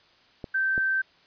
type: clicks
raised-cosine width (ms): 2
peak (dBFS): -21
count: 2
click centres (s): 0.442 / 0.779
type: tone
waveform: sine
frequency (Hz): 1555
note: G6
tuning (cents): -14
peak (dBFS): -22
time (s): 0.54-1.02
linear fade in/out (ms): 10
effects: white hiss -59 dBFS RMS until 1.26 s + resampled to 11025 Hz